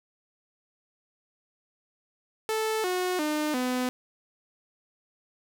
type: tone with pitch steps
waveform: sawtooth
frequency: 438.4 / 364.4 / 302.9 / 251.8 Hz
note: A4 / F#4 / D#4 / B3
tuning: -6 / -26 / -46 / +34 cents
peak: -22 dBFS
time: 2.49-3.89 s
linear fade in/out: 0 ms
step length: 350 ms
effects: none